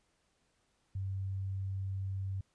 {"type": "tone", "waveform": "sine", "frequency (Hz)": 96.4, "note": "G2", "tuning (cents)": -28, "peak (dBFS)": -34, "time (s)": [0.95, 2.41], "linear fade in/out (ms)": 5, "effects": ["pink hiss -75 dBFS RMS until 2.54 s", "resampled to 22050 Hz"]}